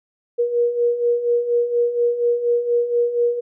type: beating tone pair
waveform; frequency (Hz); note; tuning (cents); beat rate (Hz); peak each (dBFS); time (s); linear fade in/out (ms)
sine; 474.5 / 478.7; A#4 / A#4; +31 / +46; 4.2; -23 / -17; 0.38-3.41; 20
effects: none